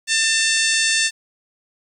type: harmonic tone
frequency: 894 Hz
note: A5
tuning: 27 cents sharp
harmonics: 2 / 3 / 4 / 5 / 6 / 7 / 8 / 9 / 10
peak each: -21 / -23 / -24 / -25 / -26 / -26 / -27 / -28 / -28 dBFS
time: 0.07-1.11 s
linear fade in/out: 50 ms
effects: 8-bit